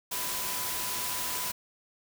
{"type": "tone in noise", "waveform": "sine", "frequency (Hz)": 997, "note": "B5", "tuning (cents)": 16, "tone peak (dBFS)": -41, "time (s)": [0.11, 1.52], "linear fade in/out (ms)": 10, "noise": "white", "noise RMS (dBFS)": -33, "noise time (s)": [0.11, 1.52], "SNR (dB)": -11, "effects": []}